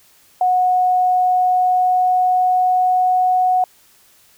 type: tone with pitch glide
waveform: sine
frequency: 732 to 736.2 Hz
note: F#5 to F#5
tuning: -19 to -9 cents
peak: -12 dBFS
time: 0.41-3.64 s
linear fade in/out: 2 ms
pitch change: +10 cents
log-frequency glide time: 1.31-3.44 s
effects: white hiss -52 dBFS RMS until 4.37 s